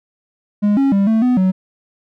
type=tone with pitch steps; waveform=triangle; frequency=206.6 / 273.8 / 197.9 / 222.1 / 249.8 / 187.1 Hz; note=G#3 / C#4 / G3 / A3 / B3 / F#3; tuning=-9 / -21 / +17 / +16 / +20 / +20 cents; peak=-9 dBFS; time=0.62-1.52 s; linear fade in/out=20 ms; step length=150 ms; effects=none